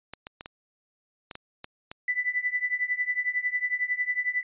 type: clicks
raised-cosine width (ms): 0.2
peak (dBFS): -20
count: 8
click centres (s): 0.136 / 0.269 / 0.409 / 0.459 / 1.312 / 1.354 / 1.644 / 1.915
type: tone with tremolo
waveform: sine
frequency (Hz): 1987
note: B6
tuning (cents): +10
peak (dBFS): -21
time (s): 2.08-4.43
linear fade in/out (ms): 2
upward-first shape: triangle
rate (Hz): 11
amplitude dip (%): 95
effects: resampled to 8000 Hz